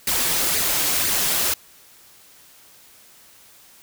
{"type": "noise with flanger", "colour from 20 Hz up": "white", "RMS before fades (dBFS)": -21, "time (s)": [0.07, 1.54], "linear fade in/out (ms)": 5, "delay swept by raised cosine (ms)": [0.43, 6.43], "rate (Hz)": 2, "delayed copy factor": 0.5, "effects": ["white hiss -50 dBFS RMS until 3.82 s"]}